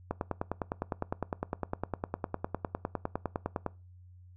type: click train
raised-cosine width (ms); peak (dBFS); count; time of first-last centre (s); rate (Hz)
1; -17; 36; 0.11-3.663; 9.85
effects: noise-tail reverb RT60 0.3 s tail -21 dB re dry + added 90 Hz sine -51 dBFS peak until 4.36 s